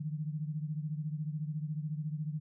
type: beating tone pair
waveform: sine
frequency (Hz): 150 / 164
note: D3 / E3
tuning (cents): +37 / -9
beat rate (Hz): 14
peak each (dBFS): -35 / -40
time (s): 0-2.4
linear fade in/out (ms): 10
effects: none